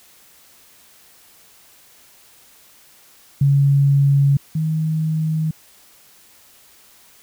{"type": "tone pair in turn", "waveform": "sine", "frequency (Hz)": [140, 157.68], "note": ["C#3", "D#3"], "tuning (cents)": [18, 23], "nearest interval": "major second", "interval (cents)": 205, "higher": "second", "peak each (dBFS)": [-11, -17], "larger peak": "first", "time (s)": [[3.41, 4.37], [4.55, 5.51]], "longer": "neither", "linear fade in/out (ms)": 5, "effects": ["white hiss -50 dBFS RMS until 7.22 s"]}